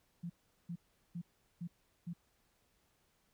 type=tone bursts; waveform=sine; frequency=171.8 Hz; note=F3; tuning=28 cents flat; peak=-39 dBFS; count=5; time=0.23-2.135 s; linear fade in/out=10 ms; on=69 ms; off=390 ms; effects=pink hiss -75 dBFS RMS until 3.33 s